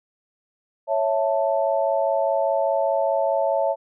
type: chord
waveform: sine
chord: A major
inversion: first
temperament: equal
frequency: 554.4 / 659.3 / 880 Hz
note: C#5 / E5 / A5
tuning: 0 / 0 / 0 cents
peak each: -22 / -22 / -26 dBFS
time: 0.87-3.76 s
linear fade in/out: 50 ms
effects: none